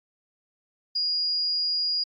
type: tone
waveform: sine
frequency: 4866 Hz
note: D#8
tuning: 39 cents flat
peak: -23 dBFS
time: 0.95-2.04 s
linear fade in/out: 10 ms
effects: AAC 64 kbps